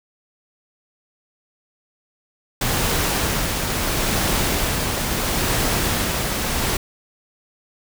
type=noise with tremolo; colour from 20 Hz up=pink; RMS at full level=-20 dBFS; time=2.61-6.77 s; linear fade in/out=5 ms; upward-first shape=sine; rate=0.74 Hz; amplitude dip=30%; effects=none